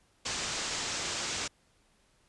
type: low-pass noise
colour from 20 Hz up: white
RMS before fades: -35 dBFS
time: 0.25-1.48 s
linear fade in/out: 10 ms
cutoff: 7700 Hz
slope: 48 dB/octave
effects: pink hiss -68 dBFS RMS until 2.28 s + resampled to 24000 Hz